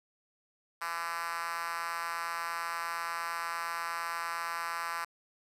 5% pulse tone with high-pass filter, 168.6 Hz, E3, 39 cents sharp, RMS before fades -36 dBFS, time 0.81-5.05 s, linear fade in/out 10 ms, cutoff 1100 Hz, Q 2.4, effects resampled to 32000 Hz + 9-bit

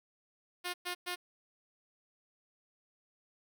5% pulse tone bursts, 356.2 Hz, F4, 34 cents sharp, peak -24 dBFS, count 3, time 0.64-1.16 s, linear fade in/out 20 ms, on 100 ms, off 110 ms, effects none

